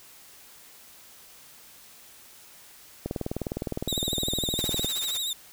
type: click train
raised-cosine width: 2 ms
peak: -16 dBFS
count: 36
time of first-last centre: 3.06-4.846 s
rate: 19.6 Hz
type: tone with vibrato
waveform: sawtooth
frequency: 3729 Hz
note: A#7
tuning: in tune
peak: -25 dBFS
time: 3.88-5.33 s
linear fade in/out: 2 ms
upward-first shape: sine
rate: 13 Hz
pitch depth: 71 cents each way
type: noise with tremolo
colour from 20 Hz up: white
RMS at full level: -35 dBFS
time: 4.58-5.18 s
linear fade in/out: 10 ms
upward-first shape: sine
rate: 16 Hz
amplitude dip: 90%
effects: white hiss -51 dBFS RMS until 5.52 s